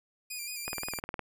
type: tone with vibrato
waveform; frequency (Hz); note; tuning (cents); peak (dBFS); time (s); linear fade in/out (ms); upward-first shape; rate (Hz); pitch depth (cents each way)
10% pulse; 2422; D#7; -47; -28; 0.3-1; 10; square; 5.7; 36
type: click train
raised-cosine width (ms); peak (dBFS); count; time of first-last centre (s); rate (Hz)
0.5; -20; 11; 0.68-1.193; 19.5
effects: none